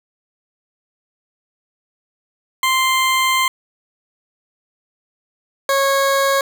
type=tone pair in turn; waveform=20% pulse; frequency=1046 / 548.7 Hz; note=C6 / C#5; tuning=-1 / -18 cents; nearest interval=major seventh; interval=1117 cents; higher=first; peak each=-9 dBFS; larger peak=neither; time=2.63-3.48 / 5.69-6.41 s; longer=first; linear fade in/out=2 ms; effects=none